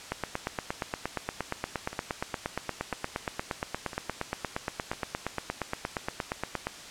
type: two click trains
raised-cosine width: 0.5 ms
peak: -14 / -23 dBFS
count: 57 / 4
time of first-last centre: 0.12-6.67 / 1.93-4.933 s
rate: 8.55 / 0.999 Hz
effects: white hiss -44 dBFS RMS until 6.9 s + low-pass 7000 Hz 12 dB/octave